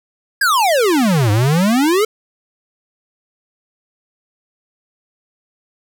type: exponential two-way sweep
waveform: square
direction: down then up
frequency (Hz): 1687 to 100 to 450.5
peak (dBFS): -12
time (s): 0.41-2.05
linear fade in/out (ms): 5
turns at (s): 1.31
effects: none